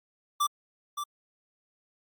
square tone with echo, 1171 Hz, D6, 5 cents flat, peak -24 dBFS, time 0.4-0.47 s, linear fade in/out 10 ms, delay 570 ms, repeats 1, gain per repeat -8 dB, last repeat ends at 1.04 s, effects Opus 48 kbps

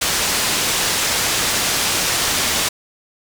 white low-pass noise, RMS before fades -19 dBFS, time 0.01-2.69 s, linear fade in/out 10 ms, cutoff 7700 Hz, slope 12 dB/octave, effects none

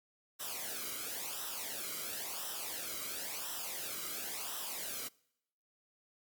white noise with flanger, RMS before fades -41 dBFS, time 0.39-5.09 s, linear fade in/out 20 ms, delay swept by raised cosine 0.44 to 1.15 ms, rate 0.96 Hz, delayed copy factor -0.7, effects noise-tail reverb RT60 0.8 s tail -25 dB re dry + Opus 48 kbps

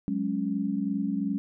sine chord, F# suspended second, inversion none, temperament equal, 185 / 207.7 / 277.2 Hz, F#3 / G#3 / C#4, 0 / 0 / 0 cents, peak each -32 / -29 / -30 dBFS, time 0.08-1.38 s, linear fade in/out 0 ms, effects none

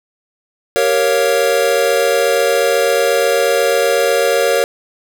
square chord, G half-diminished seventh, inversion none, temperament equal, 392 / 466.2 / 554.4 / 698.5 Hz, G4 / Bb4 / Db5 / F5, 0 / 0 / 0 / 0 cents, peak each -22 / -16 / -16 / -22 dBFS, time 0.76-4.64 s, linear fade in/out 0 ms, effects none

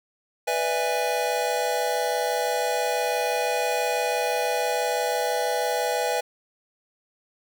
square chord, E dominant seventh, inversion second, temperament just, 494.4 / 593.3 / 659.3 / 824.1 Hz, B4 / D5 / E5 / G#5, +2 / +18 / 0 / -14 cents, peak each -28 / -32 / -30 / -28 dBFS, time 0.47-6.21 s, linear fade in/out 10 ms, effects none

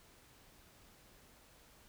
silence, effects pink hiss -63 dBFS RMS until 1.88 s

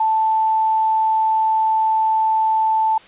sine tone, 880 Hz, A5, in tune, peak -14 dBFS, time 0-2.98 s, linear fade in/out 5 ms, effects white hiss -45 dBFS RMS until 3.07 s + resampled to 8000 Hz

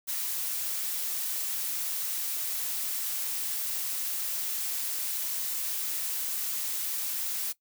blue noise, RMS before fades -32 dBFS, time 0.07-7.53 s, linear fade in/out 20 ms, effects noise-tail reverb RT60 0.1 s tail -19 dB re dry

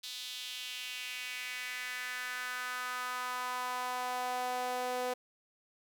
sawtooth tone with high-pass filter sweep, 250.2 Hz, B3, 23 cents sharp, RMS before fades -38 dBFS, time 0.03-5.14 s, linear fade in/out 10 ms, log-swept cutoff 3800 to 560 Hz, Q 2.9, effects none

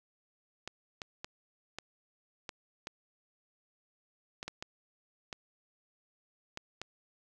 clicks, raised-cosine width 0.2 ms, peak -22 dBFS, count 12, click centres 0.676 / 1.018 / 1.245 / 1.786 / 2.492 / 2.871 / 4.429 / 4.48 / 4.625 / 5.328 / 6.574 / 6.816 s, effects none

